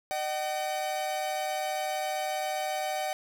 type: tone pair together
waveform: 45% pulse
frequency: 609.5 / 760 Hz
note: D#5 / F#5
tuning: -36 / +46 cents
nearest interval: major third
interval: 382 cents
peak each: -34 / -31 dBFS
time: 0.11-3.13 s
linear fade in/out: 0 ms
effects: none